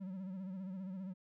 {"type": "tone with vibrato", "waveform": "triangle", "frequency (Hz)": 188.6, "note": "F#3", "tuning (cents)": 33, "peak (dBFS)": -39, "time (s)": [0, 1.14], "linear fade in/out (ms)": 20, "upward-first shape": "sine", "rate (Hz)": 15, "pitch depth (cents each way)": 72, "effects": []}